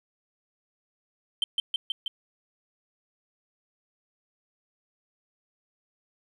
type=tone with echo; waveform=sine; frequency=3118 Hz; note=G7; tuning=10 cents flat; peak=-19 dBFS; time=1.42-1.44 s; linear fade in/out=2 ms; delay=160 ms; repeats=4; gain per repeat=-2 dB; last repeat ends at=2.08 s; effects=tanh soft clip ceiling -20 dBFS + 10-bit